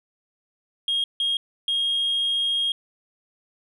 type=tone bursts at uneven times; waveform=sine; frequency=3253 Hz; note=G#7; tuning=37 cents flat; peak=-19 dBFS; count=3; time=0.88-1.04 / 1.2-1.37 / 1.68-2.72 s; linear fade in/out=2 ms; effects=tanh soft clip ceiling -18 dBFS